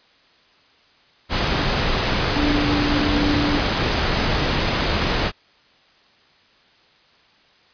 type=tone in noise; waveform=sine; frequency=292.7 Hz; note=D4; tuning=6 cents flat; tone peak=-20 dBFS; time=2.34-3.62 s; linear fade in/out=50 ms; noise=pink; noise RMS=-20 dBFS; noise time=1.29-5.32 s; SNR=-3 dB; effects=white hiss -55 dBFS RMS until 7.73 s + resampled to 11025 Hz